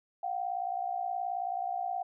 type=tone pair together; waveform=sine; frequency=711.2 / 770 Hz; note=F5 / G5; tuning=+31 / -31 cents; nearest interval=minor second; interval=138 cents; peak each=-34 / -34 dBFS; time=0.23-2.03 s; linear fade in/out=5 ms; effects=none